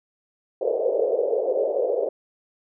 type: band-pass noise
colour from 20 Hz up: white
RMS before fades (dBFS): -23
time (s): 0.61-2.09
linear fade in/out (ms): 5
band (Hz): 430 to 560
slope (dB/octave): 48
effects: none